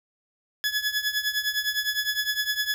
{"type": "tone with tremolo", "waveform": "20% pulse", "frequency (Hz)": 1700, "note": "G#6", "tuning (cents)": 40, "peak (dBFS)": -16, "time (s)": [0.64, 2.74], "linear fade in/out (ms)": 0, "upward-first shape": "triangle", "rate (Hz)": 9.8, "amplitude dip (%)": 85, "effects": ["8-bit"]}